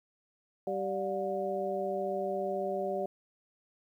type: harmonic tone with a mistuned harmonic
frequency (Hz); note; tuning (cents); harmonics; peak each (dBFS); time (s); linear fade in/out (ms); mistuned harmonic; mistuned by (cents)
194.1; G3; -17; 1 / 2 / 3 / 4; -41 / -35 / -34 / -37; 0.67-3.06; 2; 4; -130
effects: 11-bit